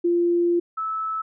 sine tone pair in turn, 345.9 / 1305.9 Hz, F4 / E6, -17 / -17 cents, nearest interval octave + major seventh, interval 2300 cents, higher second, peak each -17 / -24 dBFS, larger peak first, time 0.04-0.6 / 0.77-1.22 s, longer first, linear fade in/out 10 ms, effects none

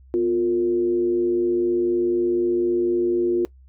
sine tone with frequency modulation, 353.5 Hz, F4, 21 cents sharp, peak -17 dBFS, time 0.14-3.45 s, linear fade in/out 0 ms, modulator 104 Hz, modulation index 0.45, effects noise-tail reverb RT60 0.1 s tail -20 dB re dry + added 65 Hz sine -46 dBFS peak until 3.68 s

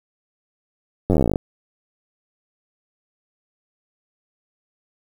slowing click train, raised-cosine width 2 ms, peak -5 dBFS, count 18, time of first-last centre 1.1-1.358 s, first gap 10 ms, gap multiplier 1.05, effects 7-bit

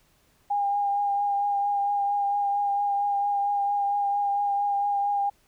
sine tone with vibrato, 809 Hz, G#5, 46 cents flat, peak -22 dBFS, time 0.5-5.3 s, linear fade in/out 10 ms, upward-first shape triangle, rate 4.4 Hz, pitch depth 21 cents each way, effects pink hiss -64 dBFS RMS until 5.47 s

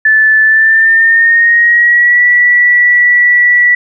sine tone with pitch glide, 1748 to 1950.8 Hz, A6 to B6, -12 to -22 cents, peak -4 dBFS, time 0.05-3.75 s, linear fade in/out 5 ms, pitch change +190 cents, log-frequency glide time 0.43-2.23 s, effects none

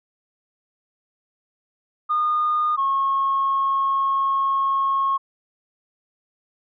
sine tone pair in turn, 1222 / 1089 Hz, D#6 / C#6, -32 / -31 cents, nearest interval major second, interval 199 cents, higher first, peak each -17 dBFS, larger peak neither, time 2.09-2.77 / 2.77-5.18 s, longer second, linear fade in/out 20 ms, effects tanh soft clip ceiling -13 dBFS

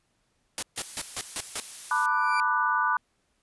white noise bursts, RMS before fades -30 dBFS, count 6, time 0.58-1.6 s, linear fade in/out 0 ms, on 45 ms, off 150 ms
blue noise, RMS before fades -39 dBFS, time 0.76-2.06 s, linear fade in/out 2 ms
sine chord, B minor seventh, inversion third, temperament just, 889 / 987.8 / 1185.3 / 1481.6 Hz, A5 / B5 / D6 / F#6, +18 / 0 / +16 / +2 cents, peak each -31 / -27 / -27 / -27 dBFS, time 1.91-2.97 s, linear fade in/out 2 ms
30% pulse tone with exponential growth, 2349 Hz, D7, in tune, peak -27 dBFS, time 1.95-2.4 s, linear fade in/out 0 ms, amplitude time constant 96 ms
effects pink hiss -72 dBFS RMS until 3.42 s + resampled to 24000 Hz

